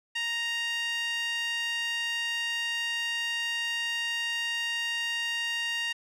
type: tone with band-pass filter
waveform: 5% pulse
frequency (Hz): 932.3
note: A#5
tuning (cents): 0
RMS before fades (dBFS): -31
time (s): 0.15-5.93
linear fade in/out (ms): 10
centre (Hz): 2300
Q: 7.4
effects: none